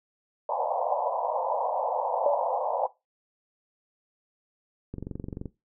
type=band-pass noise; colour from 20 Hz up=white; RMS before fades=-28 dBFS; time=0.49-2.87 s; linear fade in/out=5 ms; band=500 to 990 Hz; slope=96 dB/octave
type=tone with exponential decay; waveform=sine; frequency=576 Hz; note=D5; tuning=34 cents flat; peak=-18 dBFS; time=2.26-2.69 s; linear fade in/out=2 ms; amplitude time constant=93 ms
type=click train; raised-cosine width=3 ms; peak=-22 dBFS; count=13; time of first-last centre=4.94-5.457 s; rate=23.2 Hz
effects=noise-tail reverb RT60 0.2 s tail -17 dB re dry